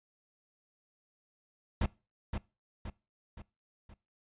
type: noise with echo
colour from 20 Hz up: brown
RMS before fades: -27 dBFS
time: 1.81-1.86 s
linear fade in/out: 5 ms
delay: 520 ms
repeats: 4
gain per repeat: -6 dB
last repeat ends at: 3.94 s
effects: noise-tail reverb RT60 0.3 s tail -22 dB re dry + resampled to 8000 Hz